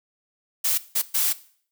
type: noise bursts at uneven times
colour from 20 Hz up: blue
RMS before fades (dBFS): -22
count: 3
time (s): 0.64-0.78 / 0.95-1.02 / 1.14-1.33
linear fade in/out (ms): 10
effects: noise-tail reverb RT60 0.5 s tail -17 dB re dry